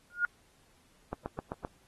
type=tone with exponential growth; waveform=sine; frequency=1427 Hz; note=F6; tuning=37 cents sharp; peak=-21 dBFS; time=0.1-0.25 s; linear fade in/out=1 ms; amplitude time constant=31 ms
type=click train; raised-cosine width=1 ms; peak=-21 dBFS; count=5; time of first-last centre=1.13-1.649 s; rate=7.71 Hz
effects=pink hiss -66 dBFS RMS until 1.87 s + AAC 32 kbps